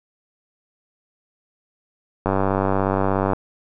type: click train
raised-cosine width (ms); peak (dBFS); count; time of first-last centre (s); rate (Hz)
1; -6; 105; 2.26-3.333; 96.9
effects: none